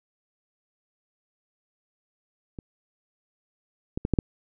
clicks, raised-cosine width 3 ms, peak -24 / -15 / -13 / -9 / -7 dBFS, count 5, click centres 2.588 / 3.975 / 4.051 / 4.137 / 4.188 s, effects none

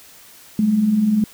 sine tone pair together, 193.8 / 214 Hz, G3 / A3, -20 / -48 cents, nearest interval major second, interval 172 cents, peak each -23 / -14 dBFS, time 0.59-1.24 s, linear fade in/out 2 ms, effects white hiss -45 dBFS RMS until 1.33 s

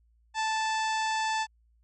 harmonic tone with a mistuned harmonic, 878 Hz, A5, 4 cents flat, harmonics 1 / 2 / 3 / 4 / 5 / 6 / 7 / 8 / 9, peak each -28 / -34 / -38 / -40 / -42 / -44 / -45 / -46 / -47 dBFS, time 0.34-1.47 s, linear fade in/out 50 ms, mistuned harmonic 5, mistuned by +47 cents, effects added 57 Hz sine -62 dBFS peak until 1.83 s

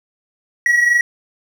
triangle tone pair together, 1897.8 / 1921 Hz, A#6 / B6, +31 / -48 cents, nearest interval unison, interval 21 cents, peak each -18 / -10 dBFS, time 0.66-1.01 s, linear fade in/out 2 ms, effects none

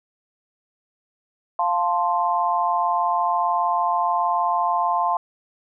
sine chord, F major, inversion none, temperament equal, 698.5 / 880 / 1046.5 Hz, F5 / A5 / C6, 0 / 0 / 0 cents, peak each -23 / -23 / -22 dBFS, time 1.59-5.17 s, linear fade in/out 2 ms, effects none

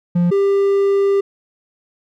triangle tone pair in turn, 174.61 / 396.7 Hz, F3 / G4, 0 / +21 cents, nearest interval octave + major second, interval 1421 cents, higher second, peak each -10 dBFS, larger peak neither, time 0.15-0.31 / 0.31-1.21 s, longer second, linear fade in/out 10 ms, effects none

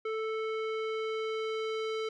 square tone with low-pass filter sweep, 440 Hz, A4, in tune, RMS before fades -34 dBFS, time 0.05-2.09 s, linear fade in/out 5 ms, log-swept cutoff 2100 to 3900 Hz, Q 1.3, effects none

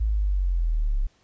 sine linear sweep, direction down, 55 to 32.7 Hz, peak -20 dBFS, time 0-1.07 s, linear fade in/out 10 ms, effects pink hiss -63 dBFS RMS until 1.23 s + resampled to 16000 Hz

